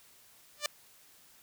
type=tone with exponential growth; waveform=5% pulse; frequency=592 Hz; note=D5; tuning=14 cents sharp; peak=-15 dBFS; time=0.57-0.66 s; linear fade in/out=2 ms; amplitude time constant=18 ms; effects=white hiss -60 dBFS RMS until 1.42 s